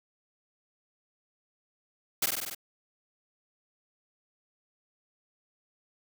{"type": "noise with echo", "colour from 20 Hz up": "white", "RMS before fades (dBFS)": -27, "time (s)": [2.22, 2.26], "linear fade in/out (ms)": 5, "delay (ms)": 48, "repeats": 6, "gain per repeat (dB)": -2, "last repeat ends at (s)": 2.548, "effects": []}